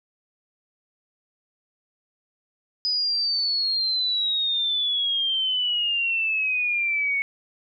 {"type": "exponential sweep", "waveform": "sine", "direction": "down", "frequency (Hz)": [5000, 2208], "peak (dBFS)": -21, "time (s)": [2.85, 7.22], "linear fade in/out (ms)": 0, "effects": []}